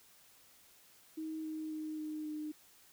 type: tone with pitch steps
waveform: sine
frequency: 315.9 / 313 / 310.1 / 307.3 / 304.4 Hz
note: D#4 / D#4 / D#4 / D#4 / D#4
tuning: +26 / +10 / -6 / -21 / -38 cents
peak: -38 dBFS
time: 1.17-2.52 s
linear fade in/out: 10 ms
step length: 270 ms
effects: white hiss -63 dBFS RMS until 2.92 s